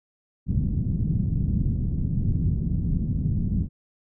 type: low-pass noise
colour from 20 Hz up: white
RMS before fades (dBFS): -24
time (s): 0.46-3.69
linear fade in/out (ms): 50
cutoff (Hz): 180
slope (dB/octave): 24
effects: none